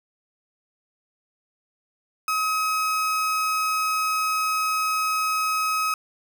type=tone; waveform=35% pulse; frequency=1272 Hz; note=D#6; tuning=38 cents sharp; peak=-20 dBFS; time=2.28-5.94 s; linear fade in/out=2 ms; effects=none